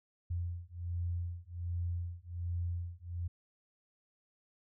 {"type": "beating tone pair", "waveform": "sine", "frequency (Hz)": [86.2, 87.5], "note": ["F2", "F2"], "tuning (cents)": [-22, 4], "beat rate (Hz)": 1.3, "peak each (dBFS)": [-38, -38], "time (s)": [0.3, 3.28], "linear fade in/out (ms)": 10, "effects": []}